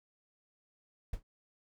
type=noise with exponential decay; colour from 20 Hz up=brown; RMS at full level=-31 dBFS; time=1.13-1.23 s; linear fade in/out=5 ms; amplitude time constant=21 ms; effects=none